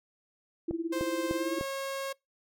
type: tone with tremolo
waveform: sine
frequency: 332 Hz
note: E4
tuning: 12 cents sharp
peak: -27 dBFS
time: 0.68-1.59 s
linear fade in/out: 5 ms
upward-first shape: sine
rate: 18 Hz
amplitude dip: 85%
type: click train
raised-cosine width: 2 ms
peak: -21 dBFS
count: 4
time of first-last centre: 0.71-1.611 s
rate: 3.33 Hz
type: tone with pitch glide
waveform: sawtooth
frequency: 523.3 to 544.3 Hz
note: C5 to C#5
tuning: 0 to -32 cents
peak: -29 dBFS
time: 0.92-2.13 s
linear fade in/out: 10 ms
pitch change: +68 cents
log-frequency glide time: 1.35-1.54 s
effects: noise-tail reverb RT60 0.2 s tail -25 dB re dry